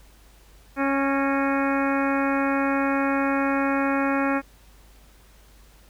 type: harmonic tone with a mistuned harmonic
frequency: 275.3 Hz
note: C#4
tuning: 12 cents flat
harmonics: 1 / 2 / 3 / 4 / 5 / 6 / 7 / 8 / 9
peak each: -23 / -28 / -30 / -31 / -30 / -33 / -35 / -36 / -36 dBFS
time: 0.76-4.42 s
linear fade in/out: 50 ms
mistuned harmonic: 7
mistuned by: -61 cents
effects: added 50 Hz sine -51 dBFS peak until 5.89 s + pink hiss -56 dBFS RMS until 5.89 s